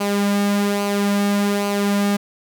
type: tone with flanger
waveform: sawtooth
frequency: 202.5 Hz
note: G#3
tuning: 43 cents flat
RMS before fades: -19 dBFS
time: 0-2.17 s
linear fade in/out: 10 ms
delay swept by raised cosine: 0.55 to 2.95 ms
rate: 1.2 Hz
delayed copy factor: -0.5
effects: none